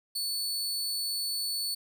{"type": "tone", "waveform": "sawtooth", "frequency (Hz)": 4451, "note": "C#8", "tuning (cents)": 6, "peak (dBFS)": -27, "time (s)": [0.15, 1.75], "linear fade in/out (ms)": 10, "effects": []}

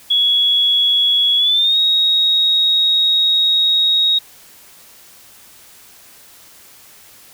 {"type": "tone with pitch glide", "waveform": "sine", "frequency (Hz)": [3359, 3770], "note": ["G#7", "A#7"], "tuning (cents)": [19, 19], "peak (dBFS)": -11, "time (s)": [0.1, 4.19], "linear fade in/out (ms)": 10, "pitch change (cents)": 200, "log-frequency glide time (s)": [1.37, 1.78], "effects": ["white hiss -44 dBFS RMS until 7.33 s"]}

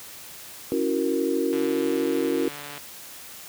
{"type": "chord", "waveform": "sine", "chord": "F# dominant seventh", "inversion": "second", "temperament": "equal", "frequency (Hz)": [277.2, 329.6, 370, 466.2], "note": ["C#4", "E4", "F#4", "A#4"], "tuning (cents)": [0, 0, 0, 0], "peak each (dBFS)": -27, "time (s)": [0.72, 2.48], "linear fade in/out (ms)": 0}
{"type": "click train", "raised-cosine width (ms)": 0.3, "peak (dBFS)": -22, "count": 182, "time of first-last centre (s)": [1.53, 2.778], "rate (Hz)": 145}
{"effects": ["white hiss -42 dBFS RMS until 3.48 s", "high-pass 60 Hz 12 dB/octave"]}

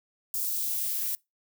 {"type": "noise with high-pass filter sweep", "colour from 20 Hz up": "violet", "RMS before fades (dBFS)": -30, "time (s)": [0.34, 1.15], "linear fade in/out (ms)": 0, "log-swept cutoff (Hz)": [5800, 1200], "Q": 1, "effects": ["noise-tail reverb RT60 0.2 s tail -24 dB re dry"]}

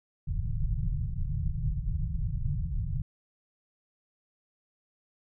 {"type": "low-pass noise", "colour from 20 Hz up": "pink", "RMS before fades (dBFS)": -30, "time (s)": [0.27, 3.02], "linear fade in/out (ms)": 5, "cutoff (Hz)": 170, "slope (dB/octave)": 96, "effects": []}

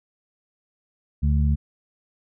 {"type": "harmonic tone", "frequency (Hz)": 72.8, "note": "D2", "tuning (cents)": -15, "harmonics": [1, 2, 3], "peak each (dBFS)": [-18, -24, -28], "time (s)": [1.22, 1.56], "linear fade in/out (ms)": 20, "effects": []}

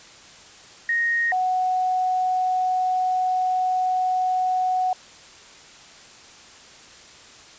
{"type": "tone pair in turn", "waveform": "sine", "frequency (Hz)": [1864.7, 740], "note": ["A#6", "F#5"], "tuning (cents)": [0, 0], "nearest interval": "octave + major third", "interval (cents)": 1600, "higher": "first", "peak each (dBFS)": -19, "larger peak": "neither", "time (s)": [[0.89, 1.32], [1.32, 4.93]], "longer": "second", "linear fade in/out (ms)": 2, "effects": ["white hiss -46 dBFS RMS until 7.58 s", "resampled to 16000 Hz"]}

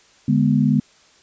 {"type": "chord", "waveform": "sine", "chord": "G# diminished", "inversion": "second", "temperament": "equal", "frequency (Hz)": [146.83, 207.7, 246.9], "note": ["D3", "G#3", "B3"], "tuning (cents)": [0, 0, 0], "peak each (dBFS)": -18, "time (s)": [0.28, 0.8], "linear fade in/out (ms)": 5, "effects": ["white hiss -53 dBFS RMS until 1.22 s", "resampled to 16000 Hz"]}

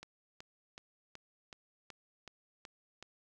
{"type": "click train", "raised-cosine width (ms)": 0.2, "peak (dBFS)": -30, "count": 9, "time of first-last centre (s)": [0.03, 3.026], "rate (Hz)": 2.67, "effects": []}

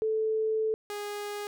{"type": "tone pair in turn", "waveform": ["sine", "sawtooth"], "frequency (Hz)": [438.2, 412.3], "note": ["A4", "G#4"], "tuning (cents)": [-7, -13], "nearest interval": "minor second", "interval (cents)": 106, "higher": "first", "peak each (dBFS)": [-25, -30], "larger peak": "first", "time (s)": [[0.02, 0.74], [0.9, 1.47]], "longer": "first", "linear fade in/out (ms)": 0, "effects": []}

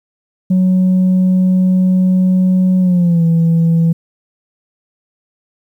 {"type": "tone with pitch glide", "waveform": "sine", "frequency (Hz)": [185, 165.77], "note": ["F#3", "E3"], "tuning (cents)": [0, 10], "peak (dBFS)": -6, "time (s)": [0.5, 3.93], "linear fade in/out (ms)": 10, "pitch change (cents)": -190, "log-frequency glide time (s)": [2.8, 3.24], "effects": ["tanh soft clip ceiling -7 dBFS", "8-bit"]}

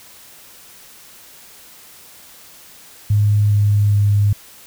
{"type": "tone with pitch steps", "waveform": "sine", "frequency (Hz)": [103.83, 103.05, 102.28], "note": ["G#2", "G#2", "G#2"], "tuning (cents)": [0, -13, -26], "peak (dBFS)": -11, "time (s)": [3.1, 4.33], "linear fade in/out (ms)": 5, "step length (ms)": 410, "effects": ["white hiss -43 dBFS RMS until 4.66 s"]}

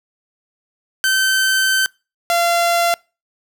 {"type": "tone pair in turn", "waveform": "sawtooth", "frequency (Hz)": [1542, 686.9], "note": ["G6", "F5"], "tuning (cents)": [-29, -29], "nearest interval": "octave + major second", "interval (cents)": 1400, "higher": "first", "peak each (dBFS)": -10, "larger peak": "neither", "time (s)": [[1.04, 1.86], [2.3, 2.94]], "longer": "first", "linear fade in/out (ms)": 0, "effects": ["noise-tail reverb RT60 0.3 s tail -26 dB re dry"]}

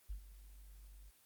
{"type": "tone with ADSR envelope", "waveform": "sine", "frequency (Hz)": 49, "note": "G1", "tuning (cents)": 0, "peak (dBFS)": -39, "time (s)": [0.09, 1.11], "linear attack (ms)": 15, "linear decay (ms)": 100, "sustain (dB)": -14, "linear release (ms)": 22, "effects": ["white hiss -68 dBFS RMS until 1.25 s", "Opus 24 kbps"]}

